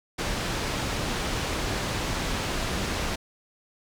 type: low-pass noise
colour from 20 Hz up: pink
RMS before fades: -29 dBFS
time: 0.18-3.16 s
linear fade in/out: 10 ms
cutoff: 6500 Hz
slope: 12 dB/octave
effects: none